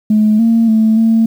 sine tone with pitch steps, 214 / 228.4 / 220 / 225.2 Hz, A3 / A#3 / A3 / A3, -48 / -35 / 0 / +40 cents, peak -6 dBFS, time 0.1-1.26 s, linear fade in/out 5 ms, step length 290 ms, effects tanh soft clip ceiling -3 dBFS + 7-bit

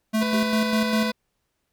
square tone with tremolo, 218.5 Hz, A3, 12 cents flat, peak -20 dBFS, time 0.13-1.12 s, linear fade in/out 20 ms, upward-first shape square, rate 5 Hz, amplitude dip 45%
harmonic tone, 499.1 Hz, B4, 18 cents sharp, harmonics 1 / 2 / 3 / 4 / 5 / 7 / 8 / 9 / 10, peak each -30 / -33 / -35 / -36 / -37 / -38 / -39 / -40 / -40 dBFS, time 0.21-1.12 s, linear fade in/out 10 ms
sine tone with exponential decay, 395.9 Hz, G4, 17 cents sharp, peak -30 dBFS, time 0.34-0.67 s, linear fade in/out 0 ms, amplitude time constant 70 ms
effects pink hiss -75 dBFS RMS until 1.72 s

